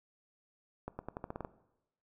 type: accelerating click train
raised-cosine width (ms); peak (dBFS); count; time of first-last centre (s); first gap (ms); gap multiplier
1; -25; 9; 0.88-1.448; 110; 0.87
effects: noise-tail reverb RT60 0.9 s tail -17 dB re dry